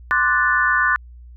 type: chord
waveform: sine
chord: D dominant seventh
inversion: third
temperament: equal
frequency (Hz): 1046.5 / 1174.7 / 1480 / 1760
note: C6 / D6 / F#6 / A6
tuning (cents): 0 / 0 / 0 / 0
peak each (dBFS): -23 / -22 / -18 / -19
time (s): 0.11-0.96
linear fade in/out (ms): 0
effects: added 60 Hz sine -38 dBFS peak until 1.36 s